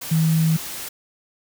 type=tone in noise; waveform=sine; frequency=160.6 Hz; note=E3; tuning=45 cents flat; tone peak=-15 dBFS; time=0.11-0.57 s; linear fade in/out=10 ms; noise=white; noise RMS=-32 dBFS; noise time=0.01-0.89 s; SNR=+14 dB; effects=none